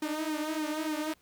sawtooth tone with flanger, 308.5 Hz, D#4, 15 cents flat, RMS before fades -33 dBFS, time 0.02-1.14 s, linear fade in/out 5 ms, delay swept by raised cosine 1.4 to 6.1 ms, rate 3.4 Hz, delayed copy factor -0.8, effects pink hiss -66 dBFS RMS until 1.21 s

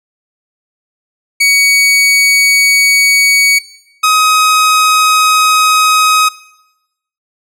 sawtooth tone pair in turn, 2250 / 1262.8 Hz, C#7 / D#6, +25 / +25 cents, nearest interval minor seventh, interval 1000 cents, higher first, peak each -3 dBFS, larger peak neither, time 1.4-3.59 / 4.03-6.29 s, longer second, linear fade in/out 10 ms, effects noise-tail reverb RT60 0.9 s tail -19 dB re dry + low-pass 12000 Hz 12 dB/octave

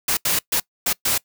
white noise bursts at uneven times, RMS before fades -20 dBFS, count 5, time 0.08-0.17 / 0.25-0.39 / 0.52-0.6 / 0.86-0.93 / 1.05-1.18 s, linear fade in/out 5 ms, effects noise-tail reverb RT60 0.1 s tail -23 dB re dry

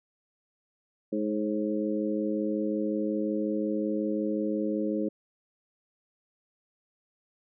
harmonic tone with a mistuned harmonic, 105.5 Hz, G#2, 28 cents sharp, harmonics 2 / 3 / 4 / 5, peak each -31 / -30 / -34 / -34 dBFS, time 1.12-5.09 s, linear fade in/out 10 ms, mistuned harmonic 5, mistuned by +25 cents, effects none

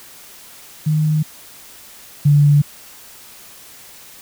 sine tone pair in turn, 154 / 145.36 Hz, D#3 / D3, -17 / -17 cents, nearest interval minor second, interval 100 cents, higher first, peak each -13 / -8 dBFS, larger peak second, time 0.86-1.23 / 2.25-2.62 s, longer neither, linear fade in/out 10 ms, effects white hiss -41 dBFS RMS until 4.21 s

